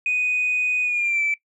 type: tone with pitch glide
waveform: sine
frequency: 2489 to 2322 Hz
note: D#7 to D7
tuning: 0 to -20 cents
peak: -18 dBFS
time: 0.06-1.34 s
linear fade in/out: 2 ms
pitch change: -120 cents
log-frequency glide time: 0.83-1.22 s
effects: noise-tail reverb RT60 0.1 s tail -20 dB re dry + tanh soft clip ceiling -15 dBFS